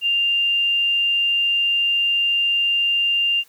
sine tone, 2794 Hz, F7, in tune, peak -16 dBFS, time 0.01-3.44 s, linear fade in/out 50 ms, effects white hiss -54 dBFS RMS until 3.48 s + high-pass 80 Hz 12 dB/octave

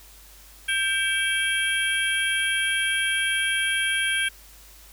sine tone cluster, 1576 / 2298 / 2678 / 3223 / 10940 Hz, G6 / D7 / E7 / G7 / F9, +9 / -38 / +27 / +47 / -37 cents, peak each -25 / -27 / -34 / -27 / -33 dBFS, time 0.68-4.29 s, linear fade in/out 10 ms, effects added 50 Hz sine -50 dBFS peak until 4.92 s + white hiss -50 dBFS RMS until 4.92 s

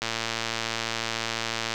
click train, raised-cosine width 0.2 ms, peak -10 dBFS, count 197, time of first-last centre 0.02-1.739 s, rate 114 Hz, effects none

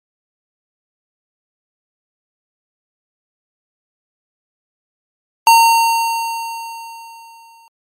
square tone with exponential decay, 917 Hz, A#5, 29 cents flat, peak -5 dBFS, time 5.47-7.68 s, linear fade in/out 1 ms, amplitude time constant 480 ms, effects MP3 64 kbps

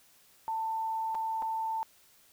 sine tone with dropouts, 891 Hz, A5, 22 cents sharp, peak -30 dBFS, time 0.48-1.83 s, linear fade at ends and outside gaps 0 ms, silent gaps 1.146-1.151 / 1.421-1.425 s, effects white hiss -62 dBFS RMS until 2.32 s

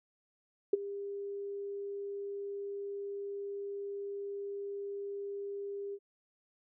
sine tone with ADSR envelope, 401.1 Hz, G4, 40 cents sharp, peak -20 dBFS, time 0.73-5.99 s, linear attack 5 ms, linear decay 20 ms, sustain -17 dB, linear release 54 ms, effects none

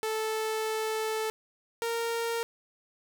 sawtooth tone pair in turn, 438.1 / 462.9 Hz, A4 / A#4, -7 / -12 cents, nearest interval minor second, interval 95 cents, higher second, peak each -25 dBFS, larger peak neither, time 0.03-1.3 / 1.82-2.43 s, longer first, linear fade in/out 0 ms, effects none

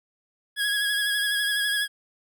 25% pulse tone with vibrato, 1661.2 Hz, G#6, in tune, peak -19 dBFS, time 0.56-1.88 s, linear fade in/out 50 ms, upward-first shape sine, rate 12 Hz, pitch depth 29 cents each way, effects none

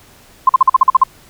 sine tone bursts, 1046.5 Hz, C6, in tune, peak -3 dBFS, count 9, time 0.47-1.037 s, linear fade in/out 5 ms, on 23 ms, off 45 ms, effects pink hiss -45 dBFS RMS until 1.29 s

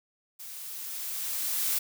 blue noise with level ramp, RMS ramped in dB -43 to -27 dBFS, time 0.39-1.79 s, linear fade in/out 10 ms, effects none

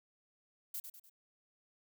violet noise with echo, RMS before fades -41 dBFS, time 0.74-0.8 s, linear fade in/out 5 ms, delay 99 ms, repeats 3, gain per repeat -7 dB, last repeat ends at 1.097 s, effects none

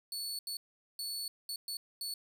sawtooth tone bursts at uneven times, 4435 Hz, C#8, in tune, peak -34 dBFS, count 6, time 0.12-0.39 / 0.47-0.57 / 0.99-1.28 / 1.49-1.56 / 1.68-1.77 / 2.01-2.14 s, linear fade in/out 2 ms, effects none

